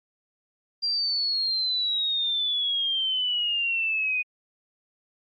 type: exponential sweep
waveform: sine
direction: down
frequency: 4777 to 2475 Hz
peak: -23 dBFS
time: 0.82-4.23 s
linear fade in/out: 20 ms
effects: Opus 32 kbps